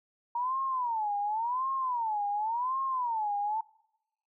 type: tone with vibrato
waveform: sine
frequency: 934 Hz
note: A#5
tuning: 3 cents sharp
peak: -28 dBFS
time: 0.35-3.61 s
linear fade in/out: 5 ms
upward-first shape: sine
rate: 0.91 Hz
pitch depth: 240 cents each way
effects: noise-tail reverb RT60 0.9 s tail -25 dB re dry